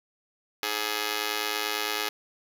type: tone with amplitude modulation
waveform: 5% pulse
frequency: 420.4 Hz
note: G#4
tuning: 21 cents sharp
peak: -12 dBFS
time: 0.63-2.09 s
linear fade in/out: 2 ms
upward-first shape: sine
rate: 109 Hz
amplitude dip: 95%
effects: none